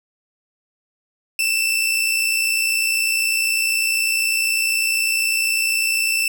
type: tone pair together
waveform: sawtooth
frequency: 2632 / 2692 Hz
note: E7 / E7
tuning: -3 / +36 cents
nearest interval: unison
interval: 39 cents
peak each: -17 dBFS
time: 1.39-6.28 s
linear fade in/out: 2 ms
effects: none